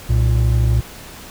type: tone pair together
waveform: triangle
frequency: 63.3 / 116.1 Hz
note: B1 / A#2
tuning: +43 / -7 cents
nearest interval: major seventh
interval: 1050 cents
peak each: -13 dBFS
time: 0.09-0.81 s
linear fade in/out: 10 ms
effects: pink hiss -37 dBFS RMS until 1.3 s